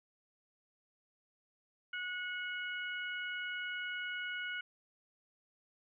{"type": "harmonic tone", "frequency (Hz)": 730, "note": "F#5", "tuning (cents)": -24, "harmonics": [2, 3, 4], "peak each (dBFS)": [-39, -44, -45], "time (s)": [1.93, 4.61], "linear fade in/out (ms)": 5, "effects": []}